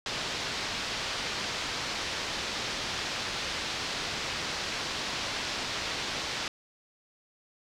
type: low-pass noise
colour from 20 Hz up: white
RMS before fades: -34 dBFS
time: 0.06-6.48 s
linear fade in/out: 2 ms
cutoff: 5200 Hz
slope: 24 dB/octave
effects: none